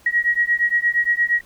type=beating tone pair; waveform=sine; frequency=1898 / 1906.6 Hz; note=A#6 / A#6; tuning=+31 / +39 cents; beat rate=8.6 Hz; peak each=-19 dBFS; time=0.06-1.41 s; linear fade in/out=5 ms; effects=pink hiss -52 dBFS RMS until 1.45 s